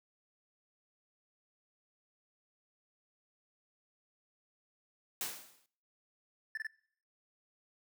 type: noise with exponential decay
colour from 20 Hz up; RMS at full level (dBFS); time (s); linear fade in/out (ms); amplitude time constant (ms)
white; -35; 5.21-5.66; 1; 96
type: tone bursts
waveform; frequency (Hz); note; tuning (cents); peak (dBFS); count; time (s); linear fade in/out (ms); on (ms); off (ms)
triangle; 1760; A6; 0; -34; 3; 6.55-6.669; 2; 23; 25
effects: noise-tail reverb RT60 0.6 s tail -22 dB re dry + high-pass 150 Hz 12 dB/octave